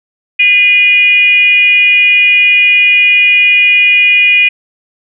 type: tone with frequency modulation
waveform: sine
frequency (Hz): 2455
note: D#7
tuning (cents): -24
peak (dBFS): -4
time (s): 0.39-4.49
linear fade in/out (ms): 10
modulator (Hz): 427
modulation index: 0.5
effects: none